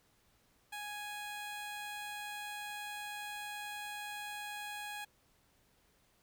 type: tone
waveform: 15% pulse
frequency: 830.6 Hz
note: G#5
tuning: in tune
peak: -35 dBFS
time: 0.72-5.05 s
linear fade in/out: 10 ms
effects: pink hiss -71 dBFS RMS until 6.22 s